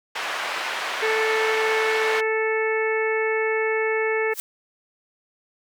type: band-pass noise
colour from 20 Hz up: white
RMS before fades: -28 dBFS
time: 0.15-2.21 s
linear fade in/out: 10 ms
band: 690 to 2100 Hz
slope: 12 dB/octave
type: harmonic tone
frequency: 440 Hz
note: A4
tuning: in tune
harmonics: 1 / 2 / 3 / 4 / 5 / 6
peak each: -22 / -31 / -34 / -28 / -28 / -38 dBFS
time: 1.02-4.34 s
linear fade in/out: 10 ms
type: noise with exponential growth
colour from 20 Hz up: blue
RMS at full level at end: -26 dBFS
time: 4.3-4.4 s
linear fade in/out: 0 ms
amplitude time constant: 21 ms
effects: none